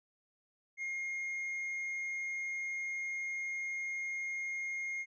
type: tone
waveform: triangle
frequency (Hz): 2136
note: C7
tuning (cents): +35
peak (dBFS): -34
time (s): 0.77-5.06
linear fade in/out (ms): 50
effects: resampled to 22050 Hz